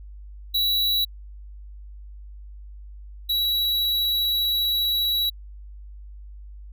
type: tone pair in turn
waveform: square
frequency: 3919 / 3905 Hz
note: B7 / B7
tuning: -14 / -20 cents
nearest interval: unison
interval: 6 cents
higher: first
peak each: -20 / -21 dBFS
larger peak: first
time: 0.54-1.05 / 3.29-5.3 s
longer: second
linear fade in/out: 10 ms
effects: added 50 Hz sine -38 dBFS peak until 6.72 s